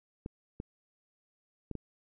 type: clicks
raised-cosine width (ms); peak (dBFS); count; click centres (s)
3; -25; 4; 0.261 / 0.601 / 1.713 / 1.753
effects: none